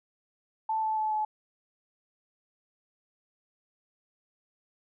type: tone with pitch steps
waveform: sine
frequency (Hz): 880 / 872.4 / 864.9 / 857.4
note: A5 / A5 / A5 / A5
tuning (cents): 0 / -15 / -30 / -45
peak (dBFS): -26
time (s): 0.69-1.25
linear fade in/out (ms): 5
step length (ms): 140
effects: none